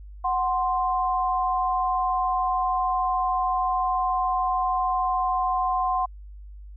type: tone pair together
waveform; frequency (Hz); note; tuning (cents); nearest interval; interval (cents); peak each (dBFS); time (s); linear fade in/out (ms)
sine; 740 / 1046.5; F#5 / C6; 0 / 0; tritone; 600; -24; 0.24-6.06; 10
effects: added 50 Hz sine -39 dBFS peak until 6.76 s